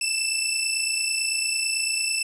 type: tone pair together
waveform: 15% pulse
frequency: 2637 / 2666 Hz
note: E7 / E7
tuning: 0 / +19 cents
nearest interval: unison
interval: 19 cents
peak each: -18 / -19 dBFS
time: 0.01-2.23 s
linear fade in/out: 5 ms
effects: resampled to 24000 Hz + 9-bit